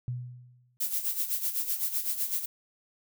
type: tone with exponential decay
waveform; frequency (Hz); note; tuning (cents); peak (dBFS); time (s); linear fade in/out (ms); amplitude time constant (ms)
sine; 123.47; B2; 0; -28; 0.08-0.77; 0; 150
type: noise with tremolo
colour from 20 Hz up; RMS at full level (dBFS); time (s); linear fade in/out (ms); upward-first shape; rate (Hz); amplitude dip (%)
violet; -28; 0.8-2.46; 10; sine; 7.9; 70
effects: none